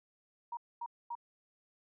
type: tone bursts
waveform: sine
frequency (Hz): 946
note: A#5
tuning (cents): +25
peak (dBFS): -37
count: 3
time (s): 0.52-1.153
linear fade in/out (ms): 5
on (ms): 51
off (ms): 240
effects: none